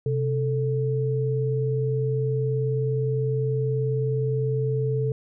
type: tone pair together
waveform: sine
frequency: 130.83 / 440.4 Hz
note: C3 / A4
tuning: 0 / +2 cents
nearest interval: octave + major sixth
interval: 2102 cents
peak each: -23 / -26 dBFS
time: 0.06-5.12 s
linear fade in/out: 2 ms
effects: none